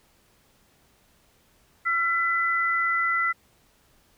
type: tone pair together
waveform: sine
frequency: 1361.8 / 2001 Hz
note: F6 / B6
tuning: -44 / +22 cents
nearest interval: perfect fifth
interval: 666 cents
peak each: -24 dBFS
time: 1.85-3.33 s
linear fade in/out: 20 ms
effects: pink hiss -62 dBFS RMS until 4.17 s